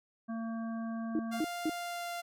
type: harmonic tone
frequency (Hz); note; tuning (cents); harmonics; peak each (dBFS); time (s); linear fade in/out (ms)
226.8; A#3; -47; 1 / 3 / 5 / 7; -35 / -45 / -49 / -52; 0.28-1.41; 20
type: tone bursts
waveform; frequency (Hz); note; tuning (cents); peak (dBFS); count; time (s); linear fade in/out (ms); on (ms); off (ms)
sine; 315.6; D#4; +25; -28; 3; 1.15-1.696; 2; 42; 210
type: tone with pitch glide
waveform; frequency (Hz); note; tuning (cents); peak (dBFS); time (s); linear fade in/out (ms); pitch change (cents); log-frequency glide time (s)
sawtooth; 698.5 to 694.1; F5 to F5; 0 to -11; -33; 1.31-2.22; 20; -11; 1.74-2.11
effects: none

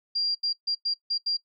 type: tone bursts at uneven times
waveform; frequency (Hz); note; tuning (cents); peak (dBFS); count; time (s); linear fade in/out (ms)
sine; 4769; D8; +26; -24; 6; 0.15-0.35 / 0.43-0.53 / 0.67-0.75 / 0.85-0.94 / 1.1-1.18 / 1.26-1.37; 10
effects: noise-tail reverb RT60 0.1 s tail -20 dB re dry

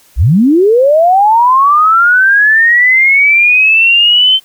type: linear sweep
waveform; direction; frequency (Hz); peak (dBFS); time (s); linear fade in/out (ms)
sine; up; 45.52 to 3106; -4; 0.16-4.4; 50
effects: white hiss -46 dBFS RMS until 4.44 s

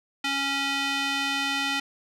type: tone with band-pass filter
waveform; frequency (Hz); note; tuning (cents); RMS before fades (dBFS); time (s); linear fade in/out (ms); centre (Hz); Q
square; 276.7; C#4; -3; -27; 0.24-1.8; 5; 2800; 1.3
effects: none

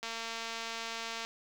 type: click train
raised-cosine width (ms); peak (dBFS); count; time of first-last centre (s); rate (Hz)
0.2; -22; 279; 0.03-1.249; 228
effects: high-pass 80 Hz 12 dB/octave + 8-bit

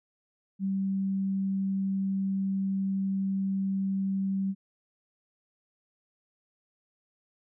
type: tone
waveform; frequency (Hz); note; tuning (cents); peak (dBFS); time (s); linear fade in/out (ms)
sine; 193.7; G3; -20; -26; 0.59-4.55; 50
effects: none

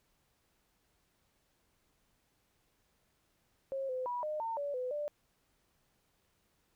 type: tone with pitch steps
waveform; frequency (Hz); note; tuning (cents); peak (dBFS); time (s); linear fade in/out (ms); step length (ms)
sine; 540 / 511 / 975 / 610 / 907 / 573 / 504 / 590; C#5 / C5 / B5 / D#5 / A#5 / D5 / B4 / D5; -45 / -41 / -23 / -34 / -48 / -43 / +35 / +8; -34; 3.72-5.08; 0; 170
effects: pink hiss -75 dBFS RMS until 6.75 s

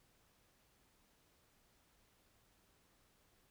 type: silence
effects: pink hiss -73 dBFS RMS until 3.5 s

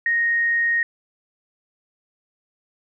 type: tone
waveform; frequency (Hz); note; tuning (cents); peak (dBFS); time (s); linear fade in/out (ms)
sine; 1864.7; A#6; 0; -17; 0.06-0.83; 2
effects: none

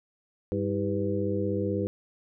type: harmonic tone with a mistuned harmonic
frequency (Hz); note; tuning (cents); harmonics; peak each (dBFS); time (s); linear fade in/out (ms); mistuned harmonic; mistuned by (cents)
99.3; G2; +23; 1 / 2 / 3 / 4 / 5; -32 / -32 / -32 / -32 / -32; 0.52-1.87; 0; 3; +130
effects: none

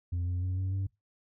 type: tone with pitch steps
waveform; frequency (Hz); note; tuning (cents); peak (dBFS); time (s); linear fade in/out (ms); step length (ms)
sine; 87.7 / 89.85 / 92.06 / 94.32 / 96.64; F2 / F2 / F#2 / F#2 / G2; +8 / +50 / -8 / +34 / -24; -26; 0.12-0.87; 10; 150
effects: noise-tail reverb RT60 0.2 s tail -23 dB re dry + tanh soft clip ceiling -28 dBFS

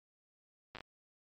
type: slowing click train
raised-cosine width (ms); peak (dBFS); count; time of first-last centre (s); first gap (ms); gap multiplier
0.3; -29; 5; 0.75-0.807; 8; 1.4
effects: MP3 48 kbps

